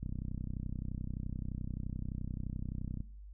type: click train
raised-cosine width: 5 ms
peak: -27 dBFS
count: 95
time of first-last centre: 0.03-3.005 s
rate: 31.6 Hz
effects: noise-tail reverb RT60 0.5 s tail -19 dB re dry + added 50 Hz sine -47 dBFS peak until 3.33 s